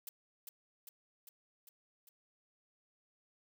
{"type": "noise with echo", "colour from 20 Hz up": "blue", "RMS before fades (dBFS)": -45, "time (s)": [0.07, 0.09], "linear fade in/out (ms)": 2, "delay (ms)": 400, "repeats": 5, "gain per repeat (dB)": -3, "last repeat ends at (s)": 2.09, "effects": []}